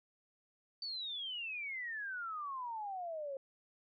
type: exponential sweep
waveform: sine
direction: down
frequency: 4600 to 531 Hz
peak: -39 dBFS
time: 0.82-3.37 s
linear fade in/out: 2 ms
effects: none